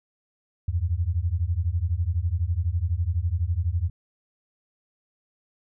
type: beating tone pair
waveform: sine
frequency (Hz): 80.4 / 92.4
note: E2 / F#2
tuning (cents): -43 / -2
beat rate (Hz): 12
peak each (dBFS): -25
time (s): 0.68-3.9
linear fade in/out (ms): 5
effects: none